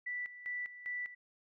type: tone with tremolo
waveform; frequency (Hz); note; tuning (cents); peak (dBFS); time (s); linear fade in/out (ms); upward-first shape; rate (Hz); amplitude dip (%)
sine; 1970; B6; -5; -36; 0.06-1.15; 10; square; 2.5; 75
effects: none